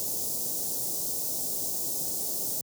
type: band-stop noise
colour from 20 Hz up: white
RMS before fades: -31 dBFS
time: 0-2.61 s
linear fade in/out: 0 ms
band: 670 to 5400 Hz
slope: 24 dB/octave
effects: high-pass 100 Hz 12 dB/octave